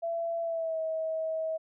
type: tone with pitch glide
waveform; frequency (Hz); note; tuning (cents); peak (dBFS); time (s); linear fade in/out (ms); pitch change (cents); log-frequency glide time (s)
sine; 671 to 640.7; E5 to E5; +31 to -49; -29; 0.02-1.58; 20; -80; 0.42-0.8
effects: none